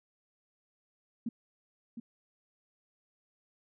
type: tone with echo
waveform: sine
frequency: 232.3 Hz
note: A#3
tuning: 6 cents flat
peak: -31 dBFS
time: 1.26-1.29 s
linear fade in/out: 5 ms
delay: 710 ms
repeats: 1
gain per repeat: -8 dB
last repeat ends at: 2 s
effects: none